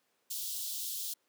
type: high-pass noise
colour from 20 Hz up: white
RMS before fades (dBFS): -38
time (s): 0.3-1.14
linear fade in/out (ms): 10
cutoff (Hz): 3200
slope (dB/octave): 48
effects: pink hiss -75 dBFS RMS until 1.28 s + high-pass 300 Hz 12 dB/octave